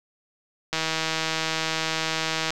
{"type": "click train", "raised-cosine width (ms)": 0.2, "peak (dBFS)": -8, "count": 285, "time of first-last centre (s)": [0.73, 2.505], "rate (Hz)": 160, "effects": ["8-bit"]}